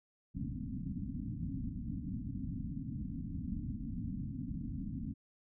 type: low-pass noise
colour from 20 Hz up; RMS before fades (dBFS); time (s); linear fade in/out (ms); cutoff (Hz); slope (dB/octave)
white; -40; 0.34-5.14; 20; 280; 96
effects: none